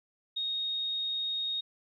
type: tone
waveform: sine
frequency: 3729 Hz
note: A#7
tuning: in tune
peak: -30 dBFS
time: 0.36-1.61 s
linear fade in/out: 10 ms
effects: 12-bit